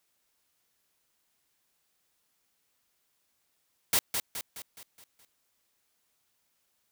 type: noise with echo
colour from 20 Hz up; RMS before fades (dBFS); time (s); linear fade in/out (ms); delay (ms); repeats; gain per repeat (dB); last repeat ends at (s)
white; -24; 3.93-3.99; 2; 210; 6; -6; 5.25
effects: white hiss -75 dBFS RMS until 6.91 s